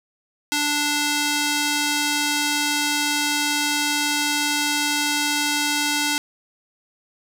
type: tone with band-pass filter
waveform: square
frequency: 293.7 Hz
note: D4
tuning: in tune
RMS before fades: -22 dBFS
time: 0.52-6.18 s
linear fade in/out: 0 ms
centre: 5400 Hz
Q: 0.56
effects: 7-bit